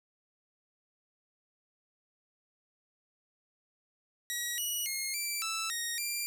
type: tone with pitch steps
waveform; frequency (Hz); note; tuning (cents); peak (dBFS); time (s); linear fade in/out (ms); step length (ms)
10% pulse; 1915 / 2919 / 2146 / 2339 / 1321 / 1870 / 2376; A#6 / F#7 / C7 / D7 / E6 / A#6 / D7; +46 / -24 / +43 / -8 / +3 / +5 / +20; -24; 4.3-6.26; 0; 280
effects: none